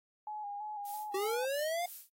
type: tone with vibrato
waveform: sine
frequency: 830.6 Hz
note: G#5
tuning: in tune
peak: -38 dBFS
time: 0.27-1.45 s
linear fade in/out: 2 ms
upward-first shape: square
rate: 3 Hz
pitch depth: 36 cents each way
type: noise with tremolo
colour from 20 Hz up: violet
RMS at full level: -45 dBFS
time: 0.85-2.09 s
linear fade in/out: 2 ms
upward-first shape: sine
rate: 3 Hz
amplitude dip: 95%
type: linear sweep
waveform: square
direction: up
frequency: 373 to 717 Hz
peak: -33 dBFS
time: 1.14-1.86 s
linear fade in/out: 5 ms
effects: AAC 48 kbps